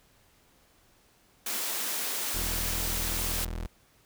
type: high-pass noise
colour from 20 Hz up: white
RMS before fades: -32 dBFS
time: 1.46-3.45 s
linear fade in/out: 5 ms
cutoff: 200 Hz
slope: 48 dB/octave
type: tone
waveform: 30% pulse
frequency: 41.2 Hz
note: E1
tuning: in tune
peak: -30 dBFS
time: 2.34-3.67 s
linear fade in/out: 10 ms
effects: pink hiss -63 dBFS RMS until 4.05 s